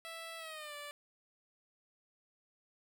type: tone with pitch glide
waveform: 10% pulse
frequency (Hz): 659 to 583.7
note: E5 to D5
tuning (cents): -1 to -11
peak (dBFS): -36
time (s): 0.05-0.91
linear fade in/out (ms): 0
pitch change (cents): -210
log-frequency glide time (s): 0.38-0.75
effects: none